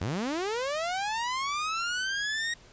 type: linear sweep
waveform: sawtooth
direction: up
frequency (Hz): 76.1 to 1887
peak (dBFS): -25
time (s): 0.01-2.54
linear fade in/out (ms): 5
effects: pink hiss -55 dBFS RMS until 2.72 s + resampled to 16000 Hz